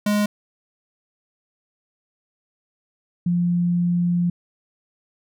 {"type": "tone pair in turn", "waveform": ["square", "sine"], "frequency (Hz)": [207.7, 174.65], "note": ["G#3", "F3"], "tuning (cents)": [0, 0], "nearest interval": "minor third", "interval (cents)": 300, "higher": "first", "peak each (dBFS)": [-18, -17], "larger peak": "second", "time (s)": [[0.06, 0.26], [3.26, 4.3]], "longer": "second", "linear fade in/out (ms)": 5, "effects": []}